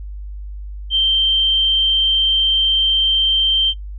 sine tone, 3136 Hz, G7, in tune, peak -12 dBFS, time 0.9-3.74 s, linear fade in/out 50 ms, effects noise-tail reverb RT60 0.1 s tail -19 dB re dry + added 50 Hz sine -27 dBFS peak until 3.98 s

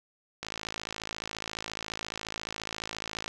click train, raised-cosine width 0.2 ms, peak -17 dBFS, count 156, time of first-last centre 0.43-3.279 s, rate 54.4 Hz, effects none

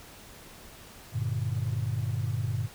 sine chord, G minor, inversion none, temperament just, 98 / 117.6 / 147 Hz, G2 / Bb2 / D3, 0 / +16 / +2 cents, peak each -31 / -29 / -34 dBFS, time 1.12-2.69 s, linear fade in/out 50 ms, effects tanh soft clip ceiling -20 dBFS + pink hiss -49 dBFS RMS until 2.74 s

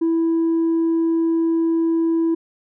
triangle tone with tanh clipping, 329.6 Hz, E4, in tune, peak -16 dBFS, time 0.01-2.35 s, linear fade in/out 10 ms, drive 6 dB, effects none

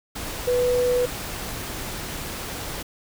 sine tone in noise, 493.9 Hz, B4, in tune, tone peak -18 dBFS, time 0.47-1.06 s, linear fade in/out 10 ms, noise pink, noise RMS -32 dBFS, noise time 0.15-2.83 s, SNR +11 dB, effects none

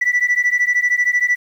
sine beating tone pair, 1959 / 1972 Hz, B6 / B6, -15 / -3 cents, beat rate 13 Hz, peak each -15 dBFS, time 0.01-1.36 s, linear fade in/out 10 ms, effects tanh soft clip ceiling -10 dBFS + 8-bit

